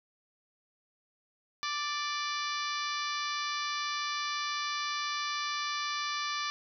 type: harmonic tone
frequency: 587.3 Hz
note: D5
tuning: in tune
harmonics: 2 / 3 / 4 / 5 / 6 / 7 / 8 / 9 / 10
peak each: -35 / -40 / -40 / -45 / -41 / -43 / -42 / -46 / -46 dBFS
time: 1.63-6.5 s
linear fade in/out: 0 ms
effects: none